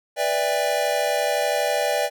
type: chord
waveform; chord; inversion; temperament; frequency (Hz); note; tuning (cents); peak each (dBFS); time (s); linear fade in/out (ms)
square; E minor seventh; second; equal with one note detuned; 493.9 / 587.3 / 659.3 / 802.8; B4 / D5 / E5 / G5; 0 / 0 / 0 / +41; -29 / -24 / -28 / -27; 0.16-2.1; 50
effects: none